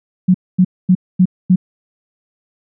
sine tone bursts, 183.6 Hz, F#3, 13 cents flat, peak -6 dBFS, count 5, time 0.28-1.56 s, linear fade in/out 10 ms, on 64 ms, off 240 ms, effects none

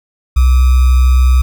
sine tone with sample-and-hold, 63.5 Hz, B1, 49 cents sharp, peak -5 dBFS, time 0.36-1.42 s, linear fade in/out 10 ms, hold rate 1225 Hz, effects none

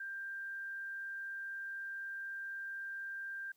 sine tone, 1586 Hz, G6, 20 cents sharp, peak -40 dBFS, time 0-3.52 s, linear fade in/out 5 ms, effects white hiss -75 dBFS RMS until 3.56 s

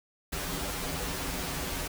pink noise with comb filter, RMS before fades -34 dBFS, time 0.32-1.88 s, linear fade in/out 10 ms, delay 9.1 ms, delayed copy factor -0.9, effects none

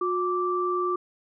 sine tone pair together, 360 / 1169.6 Hz, F#4 / D6, -47 / -7 cents, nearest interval octave + minor sixth, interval 2040 cents, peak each -26 dBFS, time 0.01-0.96 s, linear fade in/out 5 ms, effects none

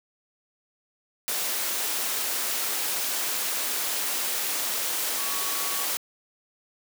sine tone in noise, 1125 Hz, C#6, 25 cents sharp, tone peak -37 dBFS, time 5.18-5.84 s, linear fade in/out 0 ms, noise white, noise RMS -28 dBFS, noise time 1.28-5.97 s, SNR -12 dB, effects high-pass 300 Hz 12 dB/octave

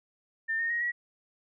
sine tone with pitch steps, 1800 / 1839.9 / 1880.8 / 1922.5 Hz, A6 / A#6 / A#6 / B6, +39 / -23 / +15 / -47 cents, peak -27 dBFS, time 0.48-0.92 s, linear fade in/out 20 ms, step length 110 ms, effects none

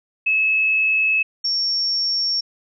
sine tone pair in turn, 2590 / 5488 Hz, E7 / F8, -31 / -31 cents, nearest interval octave + minor second, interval 1300 cents, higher second, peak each -15 / -18 dBFS, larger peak first, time 0.26-1.23 / 1.44-2.41 s, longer neither, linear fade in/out 10 ms, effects none

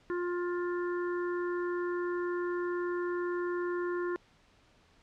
harmonic tone, 352.4 Hz, F4, 16 cents sharp, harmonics 1 / 3 / 4 / 5, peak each -31 / -41 / -43 / -45 dBFS, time 0.1-4.16 s, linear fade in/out 0 ms, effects pink hiss -64 dBFS RMS until 5.02 s + low-pass 5000 Hz 12 dB/octave

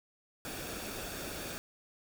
pink noise with comb filter, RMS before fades -41 dBFS, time 0.45-1.58 s, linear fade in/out 0 ms, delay 0.99 ms, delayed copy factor -0.5, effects none

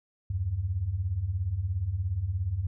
sine beating tone pair, 78.9 / 95.9 Hz, D#2 / G2, +25 / -37 cents, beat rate 17 Hz, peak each -33 / -28 dBFS, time 0.3-2.67 s, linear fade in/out 5 ms, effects none

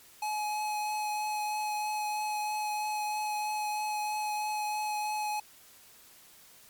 square tone with vibrato, 846 Hz, G#5, 32 cents sharp, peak -31 dBFS, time 0.22-5.4 s, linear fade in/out 5 ms, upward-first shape triangle, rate 3.1 Hz, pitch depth 11 cents each way, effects white hiss -56 dBFS RMS until 6.69 s + MP3 96 kbps

